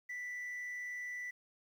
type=tone with frequency modulation; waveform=sine; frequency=1975.5 Hz; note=B6; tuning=in tune; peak=-37 dBFS; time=0.09-1.31 s; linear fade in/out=10 ms; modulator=126 Hz; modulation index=0.22; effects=tanh soft clip ceiling -39 dBFS + 11-bit